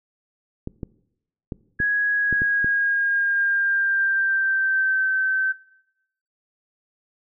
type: clicks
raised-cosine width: 3 ms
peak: -16 dBFS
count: 7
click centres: 0.674 / 0.832 / 1.522 / 1.802 / 2.327 / 2.419 / 2.645 s
type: tone with pitch glide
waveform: sine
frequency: 1663 to 1542.7 Hz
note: G#6 to G6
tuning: +2 to -28 cents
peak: -18 dBFS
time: 1.79-5.53 s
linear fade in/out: 20 ms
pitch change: -130 cents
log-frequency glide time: 2.13-5.05 s
effects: noise-tail reverb RT60 0.8 s tail -21 dB re dry